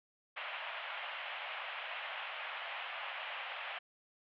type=band-pass noise; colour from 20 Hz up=white; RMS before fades=-43 dBFS; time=0.36-3.79 s; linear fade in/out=10 ms; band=580 to 3100 Hz; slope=48 dB/octave; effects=none